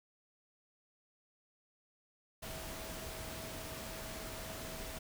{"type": "tone in noise", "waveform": "sine", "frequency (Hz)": 646, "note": "E5", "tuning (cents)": -35, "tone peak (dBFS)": -51, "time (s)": [2.42, 4.99], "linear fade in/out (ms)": 10, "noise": "pink", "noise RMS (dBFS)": -45, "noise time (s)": [2.42, 4.99], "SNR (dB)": -9, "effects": []}